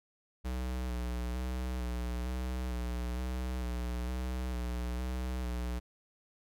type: tone with vibrato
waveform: square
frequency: 61.74 Hz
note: B1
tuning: in tune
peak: -34 dBFS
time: 0.44-5.8 s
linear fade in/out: 20 ms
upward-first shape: square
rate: 1.1 Hz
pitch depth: 32 cents each way
effects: none

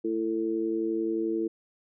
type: harmonic tone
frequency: 111.4 Hz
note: A2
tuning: 22 cents sharp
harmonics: 2 / 3 / 4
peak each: -37 / -27 / -32 dBFS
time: 0.04-1.48 s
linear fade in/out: 10 ms
effects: none

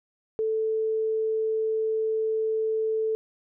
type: tone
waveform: sine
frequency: 440 Hz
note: A4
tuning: in tune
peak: -23 dBFS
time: 0.39-3.15 s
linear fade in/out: 0 ms
effects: none

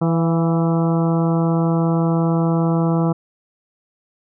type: harmonic tone with a mistuned harmonic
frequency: 165.2 Hz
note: E3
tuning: 4 cents sharp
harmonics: 1 / 2 / 3 / 4 / 5 / 6 / 7 / 8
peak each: -16 / -22 / -26 / -28 / -30 / -32 / -33 / -34 dBFS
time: 0.01-3.13 s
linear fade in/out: 10 ms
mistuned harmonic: 4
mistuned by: +35 cents
effects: none

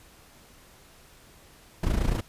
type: noise with amplitude modulation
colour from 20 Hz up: brown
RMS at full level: -22 dBFS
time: 1.83-2.21 s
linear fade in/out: 5 ms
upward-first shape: sine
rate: 28.2 Hz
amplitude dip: 70%
effects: pink hiss -54 dBFS RMS until 2.28 s + resampled to 32000 Hz

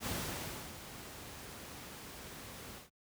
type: noise with ADSR envelope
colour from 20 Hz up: pink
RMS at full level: -37 dBFS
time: 0-2.9 s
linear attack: 62 ms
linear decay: 660 ms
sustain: -11 dB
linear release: 140 ms
effects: high-pass 60 Hz 12 dB/octave

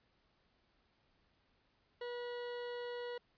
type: tone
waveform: 40% pulse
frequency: 484.2 Hz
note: B4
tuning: 34 cents flat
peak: -40 dBFS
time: 2.01-3.18 s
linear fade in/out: 5 ms
effects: pink hiss -75 dBFS RMS until 3.37 s + resampled to 11025 Hz

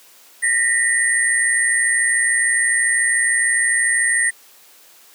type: tone cluster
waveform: sine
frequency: 1833 / 1953 / 8980 Hz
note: A#6 / B6 / C#9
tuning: -30 / -20 / +21 cents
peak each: -19 dBFS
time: 0.42-4.31 s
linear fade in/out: 20 ms
effects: white hiss -48 dBFS RMS until 5.14 s + high-pass 300 Hz 12 dB/octave

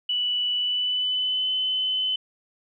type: tone with pitch glide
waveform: sine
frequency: 2960 to 3033 Hz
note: F#7 to F#7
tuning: 0 to +42 cents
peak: -22 dBFS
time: 0.09-2.16 s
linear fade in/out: 5 ms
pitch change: +42 cents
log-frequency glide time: 0.55-1.51 s
effects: none

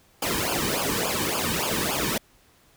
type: noise with flanger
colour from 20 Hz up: pink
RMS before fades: -26 dBFS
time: 0.22-2.18 s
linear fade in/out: 5 ms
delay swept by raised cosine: 0.5 to 1.5 ms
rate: 3.5 Hz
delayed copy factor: -1
effects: pink hiss -59 dBFS RMS until 2.76 s

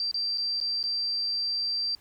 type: tone with dropouts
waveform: sine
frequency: 4699 Hz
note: D8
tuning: in tune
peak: -26 dBFS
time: 0-1.95 s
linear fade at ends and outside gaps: 1 ms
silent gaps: 0.113-0.143 / 0.375-0.381 / 0.602-0.612 / 0.829-0.839 s
effects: pink hiss -60 dBFS RMS until 2 s

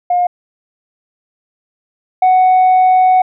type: tone pair in turn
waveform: sine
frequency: 713 / 742.2 Hz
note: F5 / F#5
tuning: +36 / +5 cents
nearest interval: minor second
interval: 69 cents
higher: second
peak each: -9 / -4 dBFS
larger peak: second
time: 0.1-0.27 / 2.22-3.22 s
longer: second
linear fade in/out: 5 ms
effects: tanh soft clip ceiling -5 dBFS

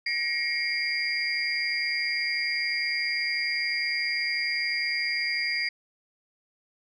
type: tone cluster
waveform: sine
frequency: 1897 / 2163 / 2314 / 4794 Hz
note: A#6 / C#7 / D7 / D8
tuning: +30 / -43 / -26 / +35 cents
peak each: -30 / -29 / -34 / -30 dBFS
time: 0.06-5.69 s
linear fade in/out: 5 ms
effects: tanh soft clip ceiling -17 dBFS

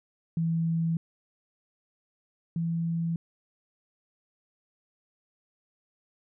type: tone pair in turn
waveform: sine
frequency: 164.81 / 166.72 Hz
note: E3 / E3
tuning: 0 / +20 cents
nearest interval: unison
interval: 20 cents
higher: second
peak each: -24 / -26 dBFS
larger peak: first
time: 0.37-0.97 / 2.56-3.16 s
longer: neither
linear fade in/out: 2 ms
effects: none

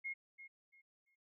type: tone with echo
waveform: sine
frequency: 2151 Hz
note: C7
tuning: 47 cents sharp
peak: -39 dBFS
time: 0.04-0.14 s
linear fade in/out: 20 ms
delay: 340 ms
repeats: 3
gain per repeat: -12 dB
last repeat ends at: 1.16 s
effects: none

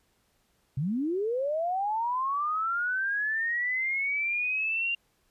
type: linear sweep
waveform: sine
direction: up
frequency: 123.47 to 2794 Hz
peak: -26 dBFS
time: 0.77-4.95 s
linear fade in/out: 5 ms
effects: pink hiss -70 dBFS RMS until 5.3 s + resampled to 32000 Hz

